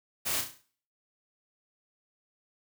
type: noise with echo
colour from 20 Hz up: white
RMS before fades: -31 dBFS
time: 0.25-0.42 s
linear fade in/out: 20 ms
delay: 34 ms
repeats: 6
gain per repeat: -6 dB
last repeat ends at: 0.624 s
effects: noise-tail reverb RT60 0.5 s tail -18 dB re dry